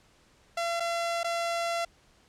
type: tone with dropouts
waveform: sawtooth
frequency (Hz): 680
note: F5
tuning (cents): -46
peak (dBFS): -24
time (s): 0.57-1.85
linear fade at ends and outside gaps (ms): 5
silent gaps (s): 0.799-0.803 / 1.233-1.243
effects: pink hiss -62 dBFS RMS until 2.28 s + low-pass 8000 Hz 12 dB/octave